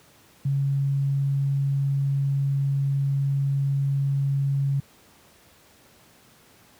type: tone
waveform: sine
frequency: 138.59 Hz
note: C#3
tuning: in tune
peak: -20 dBFS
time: 0.45-4.8 s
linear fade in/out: 5 ms
effects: pink hiss -55 dBFS RMS until 6.79 s + high-pass 80 Hz 12 dB/octave